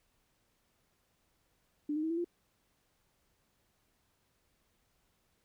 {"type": "tone with pitch steps", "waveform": "sine", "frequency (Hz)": [296.2, 308.1, 320.4, 333.2, 346.6], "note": ["D4", "D#4", "E4", "E4", "F4"], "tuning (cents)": [15, -17, -49, 19, -13], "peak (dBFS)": -31, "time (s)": [1.89, 2.245], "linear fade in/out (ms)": 5, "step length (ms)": 71, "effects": ["pink hiss -75 dBFS RMS until 5.44 s"]}